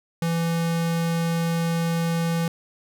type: tone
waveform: square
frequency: 167 Hz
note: E3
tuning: 23 cents sharp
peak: -22 dBFS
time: 0.22-2.48 s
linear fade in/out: 2 ms
effects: none